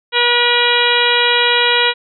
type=harmonic tone with a mistuned harmonic; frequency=481.8 Hz; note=B4; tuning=43 cents flat; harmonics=1 / 2 / 3 / 4 / 5 / 6 / 7 / 8; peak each=-19 / -19 / -19 / -19 / -19 / -19 / -19 / -19 dBFS; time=0.12-1.94 s; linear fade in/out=50 ms; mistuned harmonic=7; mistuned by=-25 cents; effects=none